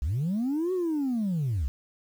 sine linear two-way sweep, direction up then down, 58.27 to 378 to 58.27 Hz, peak -23 dBFS, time 0.02-1.68 s, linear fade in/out 0 ms, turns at 0.73 s, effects tanh soft clip ceiling -23 dBFS + 9-bit

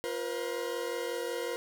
40% pulse chord, F suspended fourth, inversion none, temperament equal with one note detuned, 349.2 / 477.9 / 523.3 Hz, F4 / Bb4 / C5, 0 / +43 / 0 cents, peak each -39 / -34 / -38 dBFS, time 0.04-1.56 s, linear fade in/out 0 ms, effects none

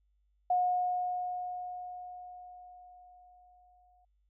sine tone with exponential decay, 723 Hz, F#5, 40 cents flat, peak -24 dBFS, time 0.5-4.05 s, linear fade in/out 5 ms, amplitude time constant 770 ms, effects added 50 Hz sine -69 dBFS peak until 4.29 s

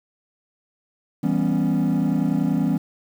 triangle chord, C# half-diminished seventh, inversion first, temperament equal, 164.81 / 196 / 246.9 / 277.2 Hz, E3 / G3 / B3 / C#4, 0 / 0 / 0 / 0 cents, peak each -21 dBFS, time 1.23-2.78 s, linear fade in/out 10 ms, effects tanh soft clip ceiling -11 dBFS + 8-bit

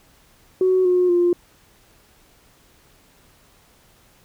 sine tone with pitch steps, 372.1 / 361.1 / 350.4 Hz, F#4 / F#4 / F4, +10 / -42 / +6 cents, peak -13 dBFS, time 0.61-1.33 s, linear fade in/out 2 ms, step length 240 ms, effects tanh soft clip ceiling -9 dBFS + pink hiss -55 dBFS RMS until 4.24 s

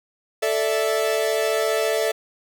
45% pulse chord, A suspended fourth, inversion none, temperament equal with one note detuned, 440 / 584.6 / 659.3 Hz, A4 / D5 / E5, 0 / -8 / 0 cents, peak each -23 / -26 / -24 dBFS, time 0.42-2.12 s, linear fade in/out 10 ms, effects none

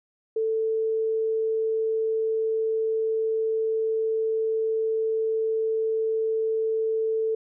sine tone, 443.1 Hz, A4, 12 cents sharp, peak -22 dBFS, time 0.36-7.35 s, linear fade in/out 5 ms, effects none

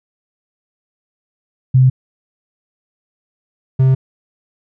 sine / triangle tone pair in turn, 129.5 / 131.61 Hz, C3 / C3, -17 / +11 cents, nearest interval unison, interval 28 cents, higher second, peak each -6 dBFS, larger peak neither, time 1.74-1.9 / 3.79-3.95 s, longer neither, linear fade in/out 10 ms, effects none

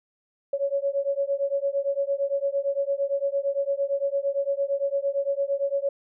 sine beating tone pair, 553 / 561.8 Hz, C#5 / C#5, -4 / +23 cents, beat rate 8.8 Hz, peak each -26 dBFS, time 0.53-5.89 s, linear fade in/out 5 ms, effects none

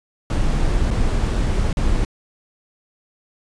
brown noise with dropouts, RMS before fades -18 dBFS, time 0.3-2.05 s, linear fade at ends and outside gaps 2 ms, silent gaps 0.906-0.91 / 1.729-1.77 s, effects resampled to 22050 Hz

